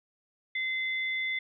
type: tone pair together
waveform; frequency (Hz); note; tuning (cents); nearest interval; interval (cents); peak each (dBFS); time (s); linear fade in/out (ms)
sine; 2057 / 3502; C7 / A7; -30 / -9; major sixth; 921; -29 / -38; 0.55-1.39; 5
effects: none